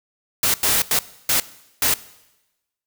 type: noise bursts at uneven times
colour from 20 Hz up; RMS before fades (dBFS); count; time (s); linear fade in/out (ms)
white; -18; 5; 0.43-0.54 / 0.63-0.82 / 0.91-0.99 / 1.29-1.4 / 1.82-1.94; 2
effects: noise-tail reverb RT60 1.0 s tail -19 dB re dry

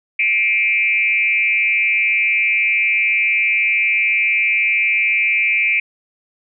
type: tone with frequency modulation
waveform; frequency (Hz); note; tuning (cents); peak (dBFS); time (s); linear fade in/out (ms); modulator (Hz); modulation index
sine; 2349; D7; 0; -13; 0.19-5.8; 5; 205; 0.91
effects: none

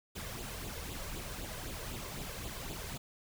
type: noise with flanger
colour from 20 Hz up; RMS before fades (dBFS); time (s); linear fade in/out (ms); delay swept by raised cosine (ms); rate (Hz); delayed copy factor
pink; -42; 0.15-2.98; 10; 0.26 to 1.96; 3.9; +0.6
effects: none

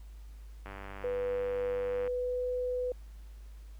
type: click train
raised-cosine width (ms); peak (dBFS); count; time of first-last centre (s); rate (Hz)
0.5; -29; 140; 0.66-2.075; 98.2
type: tone with pitch glide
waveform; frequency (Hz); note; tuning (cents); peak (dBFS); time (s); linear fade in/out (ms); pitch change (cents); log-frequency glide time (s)
sine; 493.9 to 498.8; B4 to B4; 0 to +17; -30; 1.04-2.92; 2; +17; 1.89-2.46
effects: added 52 Hz sine -45 dBFS peak until 3.79 s + pink hiss -65 dBFS RMS until 3.79 s

